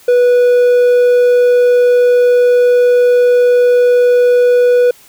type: tone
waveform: triangle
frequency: 490.3 Hz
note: B4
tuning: 13 cents flat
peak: -4 dBFS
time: 0.08-4.91 s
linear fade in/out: 5 ms
effects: white hiss -43 dBFS RMS until 5.08 s